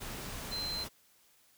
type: tone in noise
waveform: sine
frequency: 4100 Hz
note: C8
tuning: 36 cents flat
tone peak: -35 dBFS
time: 0.51-0.85 s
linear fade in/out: 20 ms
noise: pink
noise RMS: -42 dBFS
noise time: 0-0.89 s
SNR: +4 dB
effects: white hiss -66 dBFS RMS until 1.57 s